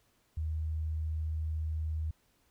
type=tone; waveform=sine; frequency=78.6 Hz; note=D#2; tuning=18 cents sharp; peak=-31 dBFS; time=0.37-2.11 s; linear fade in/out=5 ms; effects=pink hiss -71 dBFS RMS until 2.5 s